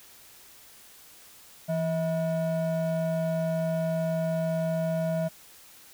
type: ring-modulated tone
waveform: triangle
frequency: 404.2 Hz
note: G#4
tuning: 47 cents flat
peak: -20 dBFS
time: 1.68-5.29 s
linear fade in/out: 20 ms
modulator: 238 Hz
effects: white hiss -52 dBFS RMS until 5.93 s